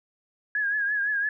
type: tone with vibrato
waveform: sine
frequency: 1661.2 Hz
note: G#6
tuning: in tune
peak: -23 dBFS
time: 0.55-1.29 s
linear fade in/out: 2 ms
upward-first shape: triangle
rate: 5.9 Hz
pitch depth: 73 cents each way
effects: none